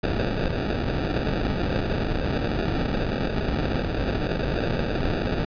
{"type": "noise with sample-and-hold", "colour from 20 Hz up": "pink", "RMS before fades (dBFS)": -25, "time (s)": [0.03, 5.45], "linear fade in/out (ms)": 2, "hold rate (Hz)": 1050, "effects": ["resampled to 11025 Hz"]}